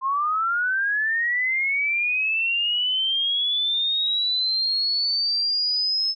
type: linear sweep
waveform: sine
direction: up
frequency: 1044 to 5230 Hz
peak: -20 dBFS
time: 0.01-6.15 s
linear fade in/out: 50 ms
effects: none